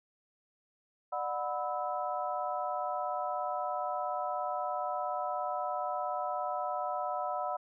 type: tone cluster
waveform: sine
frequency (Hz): 596 / 733 / 991 / 1302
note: D5 / F#5 / B5 / E6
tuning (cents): +25 / -16 / +6 / -22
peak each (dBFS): -38 / -35 / -38 / -39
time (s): 1.12-7.57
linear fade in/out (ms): 10
effects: none